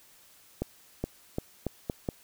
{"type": "accelerating click train", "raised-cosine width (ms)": 2, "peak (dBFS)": -16, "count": 6, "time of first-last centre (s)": [0.62, 2.088], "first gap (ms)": 420, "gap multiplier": 0.82, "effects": ["white hiss -58 dBFS RMS until 2.23 s"]}